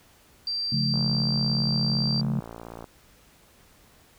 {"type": "tone", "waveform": "sine", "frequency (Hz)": 4699, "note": "D8", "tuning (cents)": 0, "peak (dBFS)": -26, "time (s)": [0.47, 2.21], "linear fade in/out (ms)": 2}
{"type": "chord", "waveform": "sine", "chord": "Db augmented", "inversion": "none", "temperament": "just", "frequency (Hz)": [138.59, 173.24, 216.5], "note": ["Db3", "F3", "A3"], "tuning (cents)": [0, -14, -28], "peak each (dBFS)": [-26, -31, -28], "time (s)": [0.72, 2.4], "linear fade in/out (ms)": 5}
{"type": "click train", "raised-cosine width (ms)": 1, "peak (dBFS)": -25, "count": 110, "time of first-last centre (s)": [0.94, 2.842], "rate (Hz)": 57.3}
{"effects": ["pink hiss -57 dBFS RMS until 4.18 s"]}